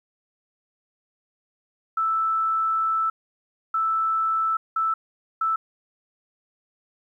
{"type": "tone bursts at uneven times", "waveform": "sine", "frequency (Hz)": 1318.5, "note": "E6", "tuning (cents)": 0, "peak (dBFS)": -20, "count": 4, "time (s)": [[1.97, 3.1], [3.74, 4.57], [4.76, 4.94], [5.41, 5.56]], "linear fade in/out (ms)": 5, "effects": ["10-bit"]}